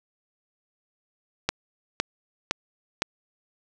click train, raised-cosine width 0.2 ms, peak -5 dBFS, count 4, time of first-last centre 1.49-3.021 s, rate 1.96 Hz, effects none

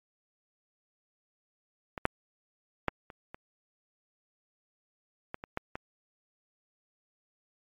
clicks, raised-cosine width 0.5 ms, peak -21 / -8 / -11 / -30 / -27 / -21 / -25 / -16 / -21 dBFS, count 9, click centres 1.978 / 2.054 / 2.883 / 3.102 / 3.345 / 5.344 / 5.439 / 5.574 / 5.755 s, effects MP3 64 kbps

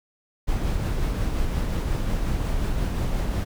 brown noise with tremolo, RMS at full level -23 dBFS, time 0.47-3.45 s, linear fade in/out 20 ms, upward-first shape triangle, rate 5.6 Hz, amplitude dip 30%, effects none

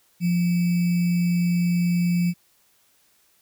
sine tone with sample-and-hold, 174.8 Hz, F3, 2 cents sharp, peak -18 dBFS, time 0.2-2.34 s, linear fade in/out 50 ms, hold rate 2450 Hz, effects white hiss -62 dBFS RMS until 3.41 s

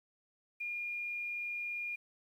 sine tone with quantisation, 2419 Hz, D#7, 49 cents flat, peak -36 dBFS, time 0.6-1.96 s, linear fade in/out 10 ms, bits 11, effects none

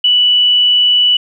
sine tone, 2960 Hz, F#7, in tune, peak -7 dBFS, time 0.04-1.17 s, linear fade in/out 5 ms, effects none

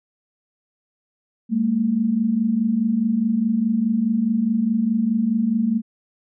sine tone pair together, 202.4 / 227.2 Hz, G#3 / A#3, -44 / -44 cents, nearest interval major second, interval 200 cents, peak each -23 / -18 dBFS, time 1.49-5.82 s, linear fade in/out 50 ms, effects none

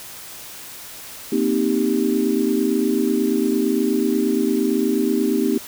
sine chord, C minor seventh, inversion third, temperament equal, 233.1 / 261.6 / 311.1 / 392 Hz, Bb3 / C4 / Eb4 / G4, 0 / 0 / 0 / 0 cents, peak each -22 dBFS, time 1.32-5.58 s, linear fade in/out 5 ms, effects white hiss -37 dBFS RMS until 5.67 s

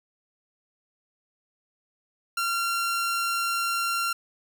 sawtooth tone, 1375 Hz, F6, 27 cents flat, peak -21 dBFS, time 2.37-4.13 s, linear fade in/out 5 ms, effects none

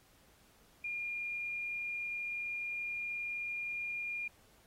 sine tone, 2413 Hz, D7, 46 cents sharp, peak -36 dBFS, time 0.84-4.28 s, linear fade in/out 5 ms, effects pink hiss -66 dBFS RMS until 4.66 s + AAC 48 kbps

